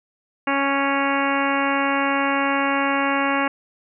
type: harmonic tone with a mistuned harmonic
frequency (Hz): 277.2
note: C#4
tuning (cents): 0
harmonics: 1 / 2 / 3 / 4 / 5 / 6 / 7 / 8 / 9 / 10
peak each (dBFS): -24 / -27 / -26 / -25 / -29 / -28 / -31 / -29 / -35 / -31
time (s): 0.47-3.48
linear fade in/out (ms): 5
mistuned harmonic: 9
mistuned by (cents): -17
effects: none